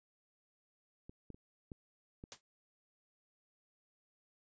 clicks, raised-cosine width 3 ms, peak -37 / -35 / -43 / -33 / -35 dBFS, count 5, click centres 1.095 / 1.303 / 1.345 / 1.718 / 2.239 s
white noise with exponential decay, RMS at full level -42 dBFS, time 2.32-2.41 s, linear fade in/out 0 ms, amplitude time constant 18 ms
effects resampled to 16000 Hz

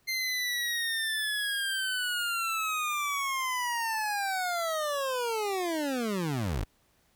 25% pulse linear sweep, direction down, 2093 to 38.89 Hz, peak -25 dBFS, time 0.07-6.65 s, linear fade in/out 20 ms, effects pink hiss -68 dBFS RMS until 7.15 s

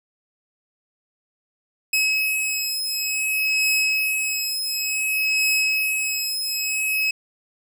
sawtooth beating tone pair, 2562 / 2562.56 Hz, E7 / E7, -50 / -50 cents, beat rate 0.56 Hz, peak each -20 dBFS, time 1.93-7.11 s, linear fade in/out 5 ms, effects none

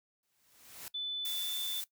white noise with exponential growth, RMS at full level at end -43 dBFS, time 0.23-0.88 s, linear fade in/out 1 ms, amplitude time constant 140 ms
sine tone with pitch glide, 3500 to 3530 Hz, A7 to A7, -10 to +5 cents, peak -34 dBFS, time 0.94-1.81 s, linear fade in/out 10 ms, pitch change +15 cents, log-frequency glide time 1.29-1.54 s
blue noise, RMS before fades -40 dBFS, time 1.25-1.84 s, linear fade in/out 2 ms
effects noise-tail reverb RT60 0.1 s tail -18 dB re dry

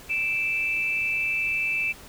sine tone pair together, 2349 / 2637 Hz, D7 / E7, 0 / 0 cents, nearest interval major second, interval 200 cents, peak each -27 / -25 dBFS, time 0.09-1.93 s, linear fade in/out 20 ms, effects pink hiss -46 dBFS RMS until 2.08 s

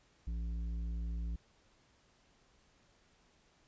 triangle tone with tanh clipping, 57.1 Hz, A#1, 35 cents flat, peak -37 dBFS, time 0.27-1.36 s, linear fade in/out 5 ms, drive 13 dB, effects pink hiss -69 dBFS RMS until 3.67 s + resampled to 16000 Hz

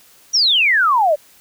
sine exponential sweep, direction down, 5920 to 564 Hz, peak -11 dBFS, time 0.33-1.16 s, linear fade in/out 20 ms, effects white hiss -49 dBFS RMS until 1.4 s

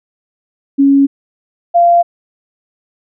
sine tone pair in turn, 277.2 / 690.7 Hz, C#4 / F5, 0 / -19 cents, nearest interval octave + major third, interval 1581 cents, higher second, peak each -5 dBFS, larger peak neither, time 0.78-1.07 / 1.74-2.03 s, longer neither, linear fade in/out 20 ms, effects none

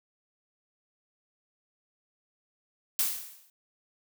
blue noise with exponential decay, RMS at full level -24 dBFS, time 2.99-3.5 s, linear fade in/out 2 ms, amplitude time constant 110 ms, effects none

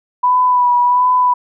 sine tone with vibrato, 987.8 Hz, B5, in tune, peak -9 dBFS, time 0.23-1.34 s, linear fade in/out 10 ms, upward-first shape sine, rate 1.4 Hz, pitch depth 26 cents each way, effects none

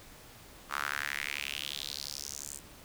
sawtooth tone with high-pass filter sweep, 71.4 Hz, D2, 48 cents flat, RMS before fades -38 dBFS, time 0.69-2.61 s, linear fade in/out 50 ms, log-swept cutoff 1200 to 8100 Hz, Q 3.7, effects pink hiss -53 dBFS RMS until 2.84 s

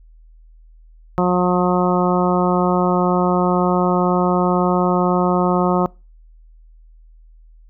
harmonic tone, 179.8 Hz, F#3, 49 cents flat, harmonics 1 / 2 / 3 / 4 / 5 / 6 / 7, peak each -17 / -20 / -22 / -23 / -24 / -25 / -25 dBFS, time 1.18-5.86 s, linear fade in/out 0 ms, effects noise-tail reverb RT60 0.3 s tail -26 dB re dry + added 40 Hz sine -43 dBFS peak until 7.69 s

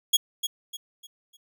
sawtooth tone with echo, 3322 Hz, G#7, in tune, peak -13 dBFS, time 0.13-0.17 s, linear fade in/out 10 ms, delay 300 ms, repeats 4, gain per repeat -9 dB, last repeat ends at 1.37 s, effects none

